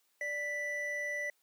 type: tone pair together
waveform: triangle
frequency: 587.3 / 1975.5 Hz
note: D5 / B6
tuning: 0 / 0 cents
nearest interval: octave + major sixth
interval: 2100 cents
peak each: -39 / -33 dBFS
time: 0.21-1.3 s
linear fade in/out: 2 ms
effects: white hiss -74 dBFS RMS until 1.42 s + high-pass 300 Hz 12 dB/octave